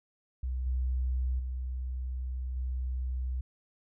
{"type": "tone with level steps", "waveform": "sine", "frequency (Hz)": 63.4, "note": "B1", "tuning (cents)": 46, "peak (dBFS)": [-30, -27, -32, -30], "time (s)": [0.43, 3.41], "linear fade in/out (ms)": 5, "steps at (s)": [0.66, 1.39, 2.56], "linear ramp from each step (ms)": 5, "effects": []}